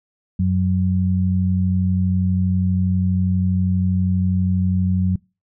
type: tone pair together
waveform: sine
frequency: 92.5 / 184.89 Hz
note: F#2 / F#3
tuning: 0 / -1 cents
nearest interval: octave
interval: 1199 cents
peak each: -18 dBFS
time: 0.39-5.16 s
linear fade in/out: 5 ms
effects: noise-tail reverb RT60 0.3 s tail -26 dB re dry